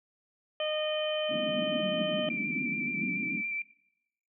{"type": "harmonic tone", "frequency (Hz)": 614, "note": "D#5", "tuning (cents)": -23, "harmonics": [1, 2, 3, 4, 5], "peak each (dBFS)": [-30, -42, -44, -40, -35], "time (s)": [0.6, 2.29], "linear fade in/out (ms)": 2}
{"type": "band-pass noise", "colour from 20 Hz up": "white", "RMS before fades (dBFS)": -36, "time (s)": [1.28, 3.43], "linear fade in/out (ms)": 50, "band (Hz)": [170, 290], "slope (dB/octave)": 48}
{"type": "tone with vibrato", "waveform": "sine", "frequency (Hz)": 2349, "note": "D7", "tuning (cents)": 0, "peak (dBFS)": -31, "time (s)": [2.3, 3.62], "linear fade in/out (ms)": 2, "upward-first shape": "square", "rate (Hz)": 7, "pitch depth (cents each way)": 18}
{"effects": ["noise-tail reverb RT60 0.8 s tail -20 dB re dry"]}